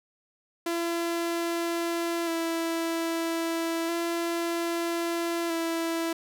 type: tone with vibrato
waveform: sawtooth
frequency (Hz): 334.8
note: E4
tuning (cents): +27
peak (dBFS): -23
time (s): 0.66-6.13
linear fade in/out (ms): 5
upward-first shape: square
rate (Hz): 0.31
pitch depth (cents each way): 19
effects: none